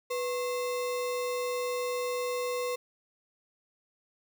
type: tone with sample-and-hold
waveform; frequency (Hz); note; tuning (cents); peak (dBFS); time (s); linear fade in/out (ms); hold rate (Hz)
sine; 493.9; B4; 0; -29; 0.1-2.76; 10; 1575
effects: none